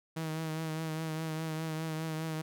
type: tone with vibrato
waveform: sawtooth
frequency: 159.1 Hz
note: D#3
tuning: 39 cents sharp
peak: -30 dBFS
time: 0.16-2.42 s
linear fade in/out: 10 ms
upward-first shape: triangle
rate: 4.9 Hz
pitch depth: 37 cents each way
effects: none